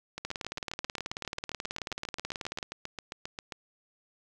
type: two click trains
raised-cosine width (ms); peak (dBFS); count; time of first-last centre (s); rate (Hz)
0.2; -17 / -20; 45 / 26; 0.25-2.628 / 0.18-3.522; 18.5 / 7.48
effects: none